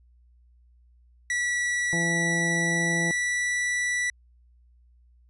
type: tone with pitch glide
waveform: 45% pulse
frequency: 1946 to 1960.7 Hz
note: B6 to B6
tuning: -26 to -13 cents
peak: -24 dBFS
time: 1.3-4.1 s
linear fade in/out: 2 ms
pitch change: +13 cents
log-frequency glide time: 1.68-3.6 s
type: harmonic tone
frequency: 168.9 Hz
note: E3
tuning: 42 cents sharp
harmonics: 1 / 2 / 3 / 4 / 5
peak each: -28 / -33 / -37 / -38 / -40 dBFS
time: 1.93-3.11 s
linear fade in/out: 0 ms
effects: added 60 Hz sine -55 dBFS peak until 5.29 s + resampled to 24000 Hz